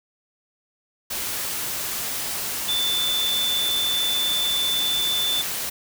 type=tone in noise; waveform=sine; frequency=3520 Hz; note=A7; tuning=in tune; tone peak=-21 dBFS; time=2.68-5.42 s; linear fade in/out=10 ms; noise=white; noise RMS=-28 dBFS; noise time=1.1-5.7 s; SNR=+4 dB; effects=none